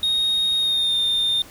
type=tone with pitch glide; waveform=sine; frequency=3729 to 3627 Hz; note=A#7 to A#7; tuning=0 to -48 cents; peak=-15 dBFS; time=0.03-1.42 s; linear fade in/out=2 ms; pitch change=-48 cents; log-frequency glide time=0.59-0.97 s; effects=tanh soft clip ceiling -17 dBFS + pink hiss -44 dBFS RMS until 1.5 s